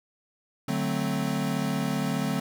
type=chord; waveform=square; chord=D dominant seventh; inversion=none; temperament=equal; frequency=146.83 / 185 / 220 / 261.6 Hz; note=D3 / F#3 / A3 / C4; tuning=0 / 0 / 0 / 0 cents; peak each=-32 dBFS; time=0.68-2.4 s; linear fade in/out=5 ms; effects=none

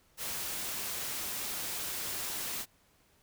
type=noise; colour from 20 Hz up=white; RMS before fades=-37 dBFS; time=0.17-2.66 s; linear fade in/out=50 ms; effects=pink hiss -67 dBFS RMS until 3.22 s

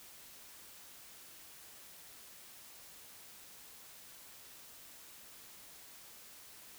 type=silence; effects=white hiss -55 dBFS RMS until 6.78 s

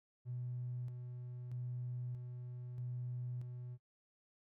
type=tone with tremolo; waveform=triangle; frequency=123.47 Hz; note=B2; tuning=in tune; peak=-36 dBFS; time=0.25-3.78 s; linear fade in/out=50 ms; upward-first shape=square; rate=0.79 Hz; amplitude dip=50%; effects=noise-tail reverb RT60 0.1 s tail -21 dB re dry + tanh soft clip ceiling -37 dBFS

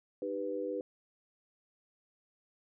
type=chord; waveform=sine; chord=Eb augmented; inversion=none; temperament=equal with one note detuned; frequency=305.6 / 392 / 493.9 Hz; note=Eb4 / G4 / B4; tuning=-31 / 0 / 0 cents; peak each=-40 / -39 / -36 dBFS; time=0.22-0.81 s; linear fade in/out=2 ms; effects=none

